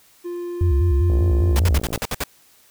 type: tone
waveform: triangle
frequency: 349.5 Hz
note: F4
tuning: 1 cent sharp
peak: -24 dBFS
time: 0.24-1.58 s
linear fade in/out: 20 ms
type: tone with vibrato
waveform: sine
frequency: 77.78 Hz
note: D#2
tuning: in tune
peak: -14 dBFS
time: 0.61-1.79 s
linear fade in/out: 0 ms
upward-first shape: square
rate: 5 Hz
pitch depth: 200 cents each way
type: click train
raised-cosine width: 2 ms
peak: -17 dBFS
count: 50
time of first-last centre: 1.1-1.977 s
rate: 55.9 Hz
type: noise bursts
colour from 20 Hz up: pink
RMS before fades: -24 dBFS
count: 8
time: 1.56-2.237 s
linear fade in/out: 0 ms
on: 33 ms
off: 59 ms
effects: white hiss -54 dBFS RMS until 2.7 s